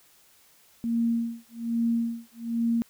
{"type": "tone with tremolo", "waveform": "sine", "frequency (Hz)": 232, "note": "A#3", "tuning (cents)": -8, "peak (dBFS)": -21, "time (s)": [0.84, 2.82], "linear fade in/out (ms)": 0, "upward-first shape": "sine", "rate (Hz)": 1.2, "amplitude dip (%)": 100, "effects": ["white hiss -59 dBFS RMS until 2.89 s"]}